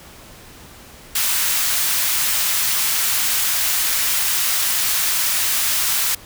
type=high-pass noise; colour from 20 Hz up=white; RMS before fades=-19 dBFS; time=1.15-6.15 s; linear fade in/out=5 ms; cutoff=1100 Hz; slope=12 dB/octave; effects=pink hiss -42 dBFS RMS until 6.25 s